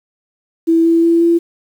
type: tone with pitch steps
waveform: sine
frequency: 329.6 / 332.5 / 335.4 / 338.3 Hz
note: E4 / E4 / E4 / E4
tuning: 0 / +15 / +30 / +45 cents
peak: -8 dBFS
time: 0.67-1.39 s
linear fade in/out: 20 ms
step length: 180 ms
effects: 7-bit